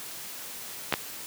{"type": "clicks", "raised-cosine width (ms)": 0.3, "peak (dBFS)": -7, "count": 2, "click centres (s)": [0.925, 0.939], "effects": ["white hiss -40 dBFS RMS until 1.26 s", "high-pass 100 Hz 12 dB/octave"]}